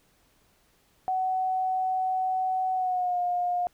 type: tone with pitch glide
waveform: sine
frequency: 749 to 711.9 Hz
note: F#5 to F5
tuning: +21 to +33 cents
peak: -24 dBFS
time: 1.08-3.67 s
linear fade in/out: 0 ms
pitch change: -88 cents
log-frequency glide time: 2.73-3.19 s
effects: pink hiss -65 dBFS RMS until 3.73 s